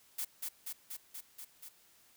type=noise with echo; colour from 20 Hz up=blue; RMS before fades=-37 dBFS; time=0.18-0.25 s; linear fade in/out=10 ms; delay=240 ms; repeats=6; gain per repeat=-2 dB; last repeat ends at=1.69 s; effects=white hiss -65 dBFS RMS until 2.16 s